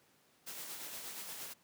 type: noise with tremolo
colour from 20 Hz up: white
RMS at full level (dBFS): -44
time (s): 0.46-1.54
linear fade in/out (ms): 20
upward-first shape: sine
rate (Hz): 8.5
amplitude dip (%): 35
effects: pink hiss -69 dBFS RMS until 1.63 s + high-pass 150 Hz 12 dB/octave